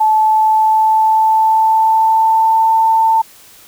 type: tone with pitch glide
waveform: sine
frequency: 868 to 893.4 Hz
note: A5 to A5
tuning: -24 to +26 cents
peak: -8 dBFS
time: 0-3.22 s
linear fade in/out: 10 ms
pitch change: +50 cents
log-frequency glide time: 0.12-2.72 s
effects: white hiss -42 dBFS RMS until 3.67 s